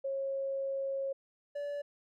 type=tone pair in turn; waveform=sine / triangle; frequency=544 / 576.3 Hz; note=C#5 / D5; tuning=-33 / -33 cents; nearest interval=minor second; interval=100 cents; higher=second; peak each=-32 / -33 dBFS; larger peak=first; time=0.04-1.13 / 1.55-1.82 s; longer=first; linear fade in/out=10 ms; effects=none